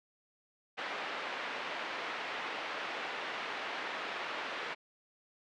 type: band-pass noise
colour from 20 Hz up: white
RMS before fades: -39 dBFS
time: 0.77-4.75 s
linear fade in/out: 20 ms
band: 390 to 2400 Hz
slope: 12 dB/octave
effects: low-pass 4000 Hz 12 dB/octave